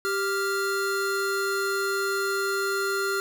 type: tone pair together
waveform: square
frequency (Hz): 392 / 1396.9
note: G4 / F6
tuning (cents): 0 / 0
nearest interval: octave + minor seventh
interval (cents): 2200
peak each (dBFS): -28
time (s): 0.05-3.2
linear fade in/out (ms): 0
effects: none